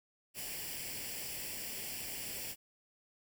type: noise with comb filter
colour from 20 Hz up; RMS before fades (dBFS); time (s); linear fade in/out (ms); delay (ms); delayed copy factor
white; -42; 0.34-2.56; 50; 0.39; +0.7
effects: none